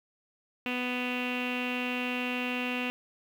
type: tone with low-pass filter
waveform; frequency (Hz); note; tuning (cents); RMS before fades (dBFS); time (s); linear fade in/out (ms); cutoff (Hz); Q
sawtooth; 248.5; B3; +11; -32; 0.66-2.9; 0; 2700; 8.4
effects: 9-bit